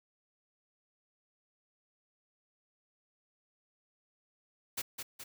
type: noise with echo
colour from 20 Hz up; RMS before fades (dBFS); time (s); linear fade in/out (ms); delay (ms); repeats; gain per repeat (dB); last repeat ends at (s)
white; -36; 4.77-4.82; 10; 210; 2; -5; 5.24
effects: none